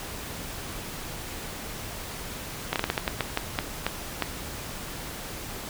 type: slowing click train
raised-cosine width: 0.3 ms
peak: -8 dBFS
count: 12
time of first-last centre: 2.73-4.223 s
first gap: 28 ms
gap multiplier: 1.29
effects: pink hiss -37 dBFS RMS until 5.69 s